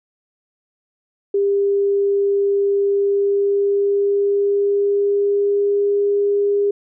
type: tone with pitch glide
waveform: sine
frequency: 400 to 405.3 Hz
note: G4 to G#4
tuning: +35 to -42 cents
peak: -14 dBFS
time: 1.34-6.71 s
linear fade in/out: 5 ms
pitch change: +23 cents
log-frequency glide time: 2.88-6 s
effects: none